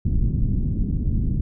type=low-pass noise; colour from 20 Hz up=pink; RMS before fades=-21 dBFS; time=0.05-1.41 s; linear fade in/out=5 ms; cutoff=230 Hz; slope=24 dB/octave; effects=none